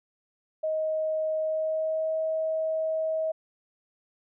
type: tone with pitch glide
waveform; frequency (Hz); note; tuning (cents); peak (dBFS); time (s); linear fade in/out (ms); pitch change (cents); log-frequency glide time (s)
sine; 628 to 636.8; D#5 to D#5; +16 to +40; -25; 0.63-3.32; 10; +24; 1.39-2.16
effects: none